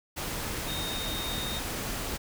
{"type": "tone in noise", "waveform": "sine", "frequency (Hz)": 3700, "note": "A#7", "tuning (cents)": -14, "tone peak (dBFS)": -35, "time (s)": [0.67, 1.6], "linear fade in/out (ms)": 20, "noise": "pink", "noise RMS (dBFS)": -34, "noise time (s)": [0.16, 2.18], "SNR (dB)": -4, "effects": []}